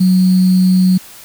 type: tone with sample-and-hold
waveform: sine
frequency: 184.8 Hz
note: F#3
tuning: 2 cents flat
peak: -7 dBFS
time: 0-0.98 s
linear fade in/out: 10 ms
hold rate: 4410 Hz
effects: white hiss -37 dBFS RMS until 1.24 s